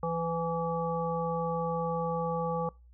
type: harmonic tone with a mistuned harmonic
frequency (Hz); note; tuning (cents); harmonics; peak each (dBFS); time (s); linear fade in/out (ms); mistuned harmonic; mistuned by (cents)
167; E3; +23; 1 / 3 / 5 / 7; -34 / -32 / -35 / -36; 0.03-2.69; 2; 7; -28
effects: noise-tail reverb RT60 0.3 s tail -25 dB re dry + added 60 Hz sine -53 dBFS peak until 2.93 s